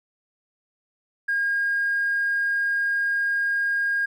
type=tone with tanh clipping; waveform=triangle; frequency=1623 Hz; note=G#6; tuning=40 cents flat; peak=-20 dBFS; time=1.28-4.06 s; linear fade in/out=10 ms; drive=1 dB; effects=none